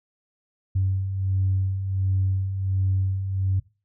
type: beating tone pair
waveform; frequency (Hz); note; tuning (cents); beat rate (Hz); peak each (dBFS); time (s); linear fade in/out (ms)
sine; 94.2 / 95.6; F#2 / G2; +32 / -43; 1.4; -29 / -21; 0.75-3.6; 10
effects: noise-tail reverb RT60 0.3 s tail -19 dB re dry + tanh soft clip ceiling -14 dBFS